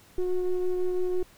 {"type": "ring-modulated tone", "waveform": "triangle", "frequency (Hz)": 183, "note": "F#3", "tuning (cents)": -19, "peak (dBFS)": -17, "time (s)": [0.18, 1.23], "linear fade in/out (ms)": 5, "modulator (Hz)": 180, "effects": ["tanh soft clip ceiling -17 dBFS", "pink hiss -56 dBFS RMS until 1.37 s"]}